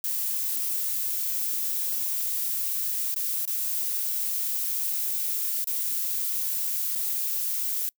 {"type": "noise with dropouts", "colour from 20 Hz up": "violet", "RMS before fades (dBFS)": -28, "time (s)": [0.04, 7.89], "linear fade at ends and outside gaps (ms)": 1, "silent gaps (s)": [[3.143, 3.161], [3.453, 3.476], [5.643, 5.672], [6.952, 6.956]], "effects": ["noise-tail reverb RT60 0.1 s tail -26 dB re dry"]}